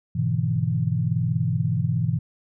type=chord; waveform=sine; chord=E dominant seventh; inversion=first; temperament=just; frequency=103.01 / 123.61 / 148.33 / 164.81 Hz; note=G#2 / B2 / D3 / E3; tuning=-14 / +2 / +18 / 0 cents; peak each=-27 / -24 / -29 / -25 dBFS; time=0.15-2.19 s; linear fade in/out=10 ms; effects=none